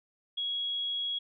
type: tone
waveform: sine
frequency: 3322 Hz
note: G#7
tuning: in tune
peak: -30 dBFS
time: 0.37-1.19 s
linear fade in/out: 10 ms
effects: none